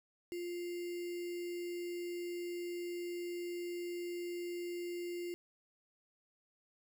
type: tone with sample-and-hold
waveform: sine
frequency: 350 Hz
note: F4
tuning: 4 cents sharp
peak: -38 dBFS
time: 0.32-5.34 s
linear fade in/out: 0 ms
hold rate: 2450 Hz
effects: none